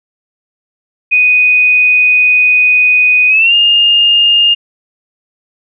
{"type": "tone with pitch glide", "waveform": "sine", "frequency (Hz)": [2489, 2826], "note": ["D#7", "F7"], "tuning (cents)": [0, 20], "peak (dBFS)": -5, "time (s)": [1.11, 4.55], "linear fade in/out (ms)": 20, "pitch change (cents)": 220, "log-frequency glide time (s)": [3.28, 3.54], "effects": []}